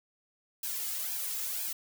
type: noise with flanger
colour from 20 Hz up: blue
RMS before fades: -35 dBFS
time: 0.63-1.73 s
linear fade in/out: 5 ms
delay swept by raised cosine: 1.2 to 2.4 ms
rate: 2 Hz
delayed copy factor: +0.8
effects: none